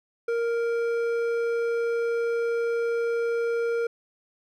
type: tone with hard clipping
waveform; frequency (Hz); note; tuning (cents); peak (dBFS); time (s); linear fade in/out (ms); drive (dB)
sine; 466.2; A#4; 0; -25; 0.28-3.87; 5; 8
effects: none